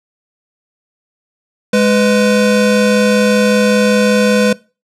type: tone pair together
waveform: square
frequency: 207.7 / 499.7 Hz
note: G#3 / B4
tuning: 0 / +20 cents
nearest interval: octave + minor third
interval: 1520 cents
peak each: -12 dBFS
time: 1.73-4.53 s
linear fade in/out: 5 ms
effects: noise-tail reverb RT60 0.3 s tail -21 dB re dry + low-pass 9000 Hz 12 dB/octave